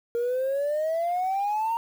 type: exponential sweep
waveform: sine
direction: up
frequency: 466.2 to 932.3 Hz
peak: -22 dBFS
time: 0.15-1.77 s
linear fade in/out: 0 ms
effects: tanh soft clip ceiling -20 dBFS + 8-bit